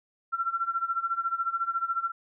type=tone with tremolo; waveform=sine; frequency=1358 Hz; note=F6; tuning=49 cents flat; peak=-23 dBFS; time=0.32-2.12 s; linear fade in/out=20 ms; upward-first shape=sine; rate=14 Hz; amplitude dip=85%; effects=none